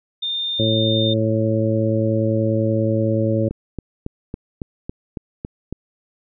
sine tone, 3621 Hz, A7, 49 cents sharp, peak -21 dBFS, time 0.22-1.14 s, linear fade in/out 10 ms
harmonic tone, 110.4 Hz, A2, 6 cents sharp, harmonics 1 / 2 / 3 / 4 / 5, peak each -20 / -23 / -23 / -28 / -22 dBFS, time 0.59-3.49 s, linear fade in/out 10 ms
click train, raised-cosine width 3 ms, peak -14 dBFS, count 9, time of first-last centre 3.51-5.726 s, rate 3.61 Hz
effects none

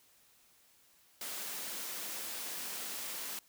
white high-pass noise, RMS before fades -41 dBFS, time 1.21-3.39 s, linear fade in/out 2 ms, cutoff 180 Hz, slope 24 dB/octave, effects white hiss -66 dBFS RMS until 3.48 s

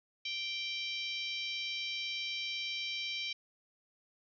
harmonic tone, 782 Hz, G5, 4 cents flat, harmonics 3 / 4 / 5 / 6 / 7 / 8, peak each -40 / -40 / -42 / -47 / -46 / -58 dBFS, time 0.25-3.33 s, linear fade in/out 5 ms, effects none

